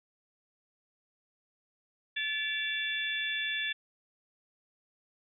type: harmonic tone with a mistuned harmonic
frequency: 578 Hz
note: D5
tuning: 28 cents flat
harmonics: 3 / 4 / 5 / 6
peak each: -34 / -39 / -38 / -35 dBFS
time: 2.16-3.73 s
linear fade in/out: 10 ms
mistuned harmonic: 5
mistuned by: -98 cents
effects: none